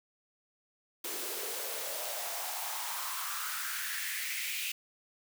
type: noise with high-pass filter sweep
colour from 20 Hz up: white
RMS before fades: -37 dBFS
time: 1.04-4.72 s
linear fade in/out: 5 ms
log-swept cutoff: 340 to 2600 Hz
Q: 4.2
effects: none